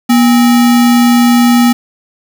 sine tone with sample-and-hold, 240.5 Hz, B3, 46 cents flat, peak -4 dBFS, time 0.09-1.73 s, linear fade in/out 10 ms, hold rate 1050 Hz, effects none

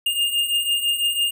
square beating tone pair, 2820 / 2826 Hz, F7 / F7, +16 / +20 cents, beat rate 6 Hz, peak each -26 / -21 dBFS, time 0.06-1.31 s, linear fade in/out 5 ms, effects none

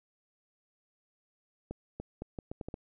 accelerating click train, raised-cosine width 2 ms, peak -25 dBFS, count 8, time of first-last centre 1.71-2.741 s, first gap 290 ms, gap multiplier 0.76, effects none

